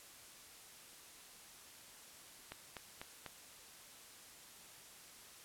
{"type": "click train", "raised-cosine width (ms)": 0.3, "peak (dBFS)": -29, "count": 4, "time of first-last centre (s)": [2.52, 3.263], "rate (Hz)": 4.04, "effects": ["white hiss -57 dBFS RMS until 5.44 s", "low-pass 12000 Hz 12 dB/octave"]}